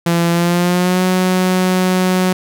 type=tone with pitch glide; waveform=sawtooth; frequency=170 to 184.32 Hz; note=F3 to F#3; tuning=-46 to -6 cents; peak=-8 dBFS; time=0.06-2.33 s; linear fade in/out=5 ms; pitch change=+140 cents; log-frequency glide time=0.31-1.03 s; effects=none

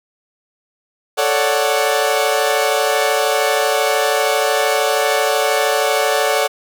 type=chord; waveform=sawtooth; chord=D major seventh; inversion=second; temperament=equal; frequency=440 / 554.4 / 587.3 / 740 Hz; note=A4 / C#5 / D5 / F#5; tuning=0 / 0 / 0 / 0 cents; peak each=-16 dBFS; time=1.17-6.48 s; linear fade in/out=20 ms; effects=none

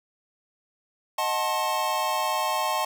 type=chord; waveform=square; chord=D# diminished seventh; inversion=none; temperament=equal with one note detuned; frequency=622.3 / 740 / 880 / 1069.7 Hz; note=D#5 / F#5 / A5 / C6; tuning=0 / 0 / 0 / +38 cents; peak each=-32 / -32 / -29 / -29 dBFS; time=1.18-2.85 s; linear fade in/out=5 ms; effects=none

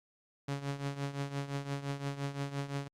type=tone with tremolo; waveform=sawtooth; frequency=140.3 Hz; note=C#3; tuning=21 cents sharp; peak=-28 dBFS; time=0.48-2.88 s; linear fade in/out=5 ms; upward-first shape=triangle; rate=5.8 Hz; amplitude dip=80%; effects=low-pass 8000 Hz 12 dB/octave + Opus 48 kbps

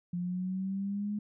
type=exponential sweep; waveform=sine; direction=up; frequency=174.61 to 210 Hz; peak=-31 dBFS; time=0.13-1.19 s; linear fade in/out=5 ms; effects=none

